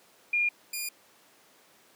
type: tone pair in turn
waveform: sine / 10% pulse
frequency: 2416 / 2425 Hz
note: D7 / D#7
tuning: +48 / -45 cents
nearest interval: unison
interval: 7 cents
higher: second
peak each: -23 dBFS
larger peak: neither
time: 0.33-0.49 / 0.73-0.89 s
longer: neither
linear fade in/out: 5 ms
effects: pink hiss -59 dBFS RMS until 1.95 s + high-pass 300 Hz 12 dB/octave